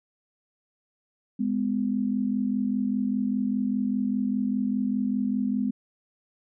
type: tone pair together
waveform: sine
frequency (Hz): 207.7 / 252.7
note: G#3 / B3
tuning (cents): 0 / +40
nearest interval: minor third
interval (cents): 340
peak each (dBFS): -26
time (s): 1.39-5.71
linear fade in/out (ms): 10
effects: none